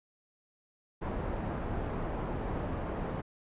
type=low-pass noise; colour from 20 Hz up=pink; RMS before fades=-35 dBFS; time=1.01-3.22 s; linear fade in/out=20 ms; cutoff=1000 Hz; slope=12 dB/octave; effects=resampled to 8000 Hz